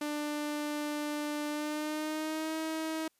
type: tone with pitch glide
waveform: sawtooth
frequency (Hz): 296.9 to 318.2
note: D4 to D#4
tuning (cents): +19 to +39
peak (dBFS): -29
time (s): 0.01-3.08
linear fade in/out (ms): 5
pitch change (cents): +120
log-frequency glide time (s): 1.48-2.57
effects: white hiss -74 dBFS RMS until 3.19 s + resampled to 32000 Hz